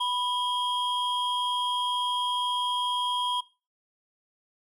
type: tone pair together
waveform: triangle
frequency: 987.8 / 3245 Hz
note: B5 / G#7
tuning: 0 / -41 cents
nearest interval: octave + major sixth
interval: 2059 cents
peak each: -26 / -27 dBFS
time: 0-3.41 s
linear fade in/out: 10 ms
effects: noise-tail reverb RT60 0.3 s tail -20 dB re dry